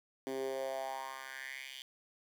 10% pulse tone with high-pass filter sweep, 133.1 Hz, C3, 30 cents sharp, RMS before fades -41 dBFS, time 0.27-1.82 s, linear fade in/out 0 ms, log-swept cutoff 310 to 3100 Hz, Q 4.3, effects none

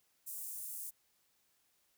pink high-pass noise, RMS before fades -44 dBFS, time 0.26-0.91 s, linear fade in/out 20 ms, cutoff 8800 Hz, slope 24 dB/octave, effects white hiss -75 dBFS RMS until 1.97 s

